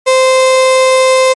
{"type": "tone", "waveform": "35% pulse", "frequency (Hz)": 520, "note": "C5", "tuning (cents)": -11, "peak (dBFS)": -4, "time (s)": [0.06, 1.34], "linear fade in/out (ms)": 20, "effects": ["MP3 48 kbps"]}